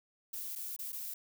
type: noise with dropouts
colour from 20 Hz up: violet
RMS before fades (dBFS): -41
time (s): 0.33-1.14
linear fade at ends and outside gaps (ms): 5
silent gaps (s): 0.554-0.558 / 0.764-0.789 / 0.921-0.927
effects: none